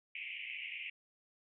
pink band-pass noise, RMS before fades -44 dBFS, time 0.15-0.9 s, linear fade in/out 5 ms, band 2100 to 2900 Hz, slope 96 dB/octave, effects none

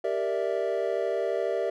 triangle chord, E half-diminished seventh, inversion first, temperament equal, 392 / 466.2 / 587.3 / 659.3 Hz, G4 / Bb4 / D5 / E5, 0 / 0 / 0 / 0 cents, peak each -29 dBFS, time 0.04-1.7 s, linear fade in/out 5 ms, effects none

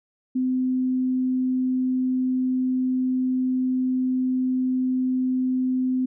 sine tone, 256.3 Hz, C4, 36 cents flat, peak -20 dBFS, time 0.35-6.06 s, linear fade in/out 10 ms, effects none

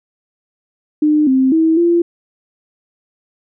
sine tone with pitch steps, 302.4 / 262.5 / 322.4 / 342.5 Hz, D#4 / C4 / E4 / F4, -49 / +6 / -38 / -34 cents, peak -9 dBFS, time 1.02-2.02 s, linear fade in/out 5 ms, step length 250 ms, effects none

